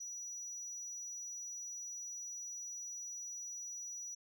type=tone; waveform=sine; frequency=5860 Hz; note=F#8; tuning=18 cents flat; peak=-40 dBFS; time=0-4.15 s; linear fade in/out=10 ms; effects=tanh soft clip ceiling -42 dBFS